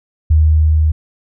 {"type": "tone with level ramp", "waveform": "sine", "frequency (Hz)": 77.78, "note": "D#2", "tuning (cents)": 0, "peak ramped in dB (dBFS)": [-6, -9], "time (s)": [0.3, 0.92], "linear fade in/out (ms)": 10, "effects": []}